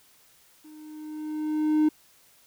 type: tone with level ramp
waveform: triangle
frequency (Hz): 306.7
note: D#4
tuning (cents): -25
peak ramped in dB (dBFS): -44 to -14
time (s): 0.64-1.89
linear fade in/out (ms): 10
effects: tanh soft clip ceiling -11 dBFS + white hiss -59 dBFS RMS until 2.46 s